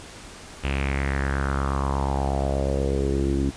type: tone with low-pass filter sweep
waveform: sawtooth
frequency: 68.4 Hz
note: C#2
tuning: 23 cents flat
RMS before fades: -24 dBFS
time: 0.63-3.51 s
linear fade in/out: 20 ms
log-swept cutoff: 2800 to 290 Hz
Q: 4.6
effects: pink hiss -42 dBFS RMS until 3.56 s + resampled to 22050 Hz